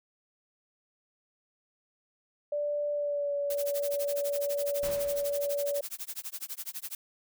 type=tone with pitch glide; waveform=sine; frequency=586 to 571.3 Hz; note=D5 to D5; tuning=-4 to -48 cents; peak=-28 dBFS; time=2.52-5.81 s; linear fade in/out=5 ms; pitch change=-44 cents; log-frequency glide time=2.92-3.34 s
type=noise with tremolo; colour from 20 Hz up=blue; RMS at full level=-36 dBFS; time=3.5-6.95 s; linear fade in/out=2 ms; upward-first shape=sine; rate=12 Hz; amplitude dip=100%
type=noise with exponential decay; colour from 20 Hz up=pink; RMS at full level=-39 dBFS; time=4.83-5.75 s; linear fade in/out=2 ms; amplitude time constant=200 ms
effects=none